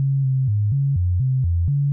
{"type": "tone with pitch steps", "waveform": "sine", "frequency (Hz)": [136.9, 132, 103.9, 138.7, 89.3, 130.5, 85.4, 141.7], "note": ["C#3", "C3", "G#2", "C#3", "F2", "C3", "F2", "C#3"], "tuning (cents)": [-21, 16, 1, 1, 39, -4, -38, 38], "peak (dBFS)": -16, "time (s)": [0, 1.92], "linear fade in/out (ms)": 0, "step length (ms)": 240, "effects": []}